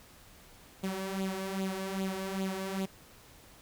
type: tone with flanger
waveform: sawtooth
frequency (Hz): 191.5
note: G3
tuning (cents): -40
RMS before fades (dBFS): -35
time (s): 0.83-2.86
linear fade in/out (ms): 10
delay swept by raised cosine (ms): 0.27 to 3.47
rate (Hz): 2.5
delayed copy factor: +0.65
effects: pink hiss -56 dBFS RMS until 3.61 s